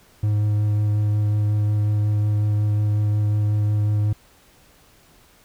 triangle tone with vibrato, 104.9 Hz, G#2, 18 cents sharp, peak -15 dBFS, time 0.23-4.13 s, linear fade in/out 5 ms, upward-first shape sine, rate 5.5 Hz, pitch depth 10 cents each way, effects pink hiss -54 dBFS RMS until 5.44 s

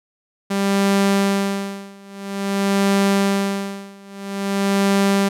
sawtooth tone with tremolo, 197.7 Hz, G3, 15 cents sharp, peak -10 dBFS, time 0.5-5.29 s, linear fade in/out 10 ms, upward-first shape sine, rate 0.5 Hz, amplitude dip 95%, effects low-pass 12000 Hz 12 dB/octave

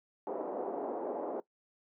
pink band-pass noise, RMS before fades -37 dBFS, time 0.27-1.4 s, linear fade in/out 0 ms, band 320 to 740 Hz, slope 24 dB/octave, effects noise-tail reverb RT60 0.1 s tail -18 dB re dry + high-pass 200 Hz 12 dB/octave

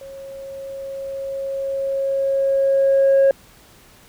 sine tone with level ramp, 545 Hz, C#5, 29 cents flat, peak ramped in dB -34 to -8 dBFS, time 0.01-3.31 s, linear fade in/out 2 ms, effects tanh soft clip ceiling -9 dBFS + pink hiss -49 dBFS RMS until 4.08 s

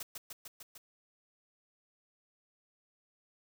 white noise with echo, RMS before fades -41 dBFS, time 0-0.03 s, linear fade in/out 5 ms, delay 150 ms, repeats 5, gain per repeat -2 dB, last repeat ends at 0.78 s, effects none

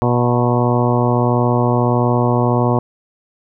harmonic tone with a mistuned harmonic, 121.5 Hz, B2, 28 cents flat, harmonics 1 / 2 / 3 / 4 / 5 / 6 / 7 / 8 / 9, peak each -16 / -19 / -21 / -22 / -23 / -24 / -24 / -25 / -26 dBFS, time 0.02-2.79 s, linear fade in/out 0 ms, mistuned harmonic 7, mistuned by +55 cents, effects none

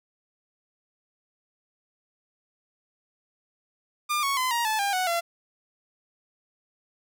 sawtooth tone with pitch steps, 1201 / 1107.7 / 1021.7 / 942.3 / 869.1 / 801.6 / 739.3 / 681.9 Hz, D6 / C#6 / C6 / A#5 / A5 / G5 / F#5 / F5, +38 / -2 / -42 / +18 / -22 / +38 / -2 / -42 cents, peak -20 dBFS, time 4.09-5.21 s, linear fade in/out 20 ms, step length 140 ms, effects none

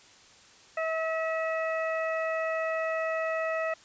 harmonic tone, 645 Hz, E5, 38 cents flat, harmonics 1 / 2 / 3 / 4, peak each -29 / -35 / -35 / -40 dBFS, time 0.77-3.74 s, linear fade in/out 5 ms, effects white hiss -55 dBFS RMS until 3.84 s + resampled to 16000 Hz

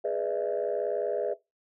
sine chord, E dominant seventh, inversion first, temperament equal with one note detuned, 415.3 / 493.9 / 599 / 659.3 Hz, G#4 / B4 / D5 / E5, 0 / 0 / +34 / 0 cents, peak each -31 dBFS, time 0.04-1.34 s, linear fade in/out 10 ms, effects noise-tail reverb RT60 0.2 s tail -19 dB re dry + tanh soft clip ceiling -20 dBFS

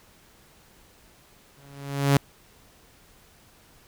sawtooth tone with exponential growth, 140 Hz, C#3, 18 cents sharp, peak -11 dBFS, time 1.57-2.17 s, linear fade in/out 2 ms, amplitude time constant 130 ms, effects pink hiss -56 dBFS RMS until 3.87 s

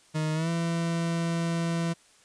40% pulse tone with pitch glide, 155.56 to 167.69 Hz, D#3 to E3, 0 to +30 cents, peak -25 dBFS, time 0.14-1.94 s, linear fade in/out 20 ms, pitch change +130 cents, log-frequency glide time 0.34-0.49 s, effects white hiss -59 dBFS RMS until 2.24 s + resampled to 22050 Hz

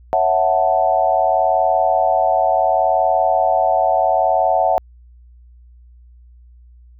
sine chord, F# minor seventh, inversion second, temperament equal, 554.4 / 659.3 / 740 / 880 Hz, C#5 / E5 / F#5 / A5, 0 / 0 / 0 / 0 cents, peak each -22 / -17 / -16 / -21 dBFS, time 0.13-4.78 s, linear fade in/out 0 ms, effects added 60 Hz sine -42 dBFS peak until 6.99 s

